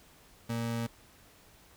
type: ring-modulated tone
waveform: square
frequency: 174.61 Hz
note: F3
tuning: in tune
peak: -29 dBFS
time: 0.49-0.87 s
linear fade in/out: 10 ms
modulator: 57.3 Hz
effects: pink hiss -59 dBFS RMS until 1.76 s